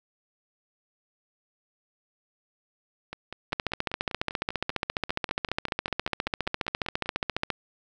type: two click trains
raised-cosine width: 0.3 ms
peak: -10 / -20 dBFS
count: 59 / 21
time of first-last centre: 3.53-7.503 / 3.13-7.059 s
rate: 14.6 / 5.09 Hz
effects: none